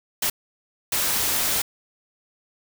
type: noise bursts at uneven times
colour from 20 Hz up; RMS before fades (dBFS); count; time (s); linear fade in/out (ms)
white; -23; 2; 0.22-0.3 / 0.92-1.62; 5
effects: none